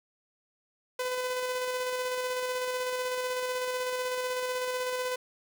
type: tone with tremolo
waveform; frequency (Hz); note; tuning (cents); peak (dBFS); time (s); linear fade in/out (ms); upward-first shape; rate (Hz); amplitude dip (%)
sawtooth; 504; B4; +35; -25; 0.99-5.16; 5; square; 16; 25
effects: none